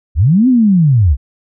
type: linear two-way sweep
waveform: sine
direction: up then down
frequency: 58.27 to 264.4 to 58.27 Hz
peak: -6 dBFS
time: 0.15-1.17 s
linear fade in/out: 50 ms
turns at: 0.48 s
effects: none